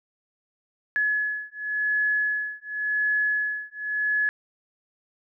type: beating tone pair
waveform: sine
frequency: 1700 / 1700.91 Hz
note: G#6 / G#6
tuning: +40 / +41 cents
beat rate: 0.91 Hz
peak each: -26 dBFS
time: 0.96-4.29 s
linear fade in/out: 0 ms
effects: none